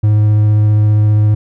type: tone with vibrato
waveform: triangle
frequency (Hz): 105.9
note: G#2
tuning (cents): +34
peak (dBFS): -5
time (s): 0.03-1.35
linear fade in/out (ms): 10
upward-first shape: sine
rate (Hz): 15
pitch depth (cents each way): 10
effects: none